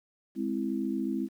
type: chord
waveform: sine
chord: Ab augmented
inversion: none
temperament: equal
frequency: 207.7 / 261.6 / 329.6 Hz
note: Ab3 / C4 / E4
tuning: 0 / 0 / 0 cents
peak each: -33 / -32 / -33 dBFS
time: 0.35-1.29 s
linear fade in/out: 50 ms
effects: 10-bit